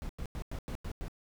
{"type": "noise bursts", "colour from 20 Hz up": "brown", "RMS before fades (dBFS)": -38, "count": 7, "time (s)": [0.02, 1.082], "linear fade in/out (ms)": 0, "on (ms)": 72, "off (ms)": 93, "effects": []}